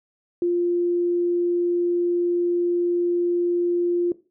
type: tone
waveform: sine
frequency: 349.2 Hz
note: F4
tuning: in tune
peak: -18 dBFS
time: 0.42-4.12 s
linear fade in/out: 2 ms
effects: noise-tail reverb RT60 0.3 s tail -17 dB re dry